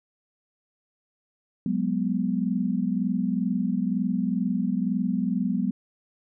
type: tone cluster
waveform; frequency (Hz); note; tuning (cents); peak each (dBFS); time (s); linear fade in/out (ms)
sine; 183.7 / 205.8 / 246.9; F#3 / G#3 / B3; -12 / -16 / 0; -27; 1.66-5.71; 2
effects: none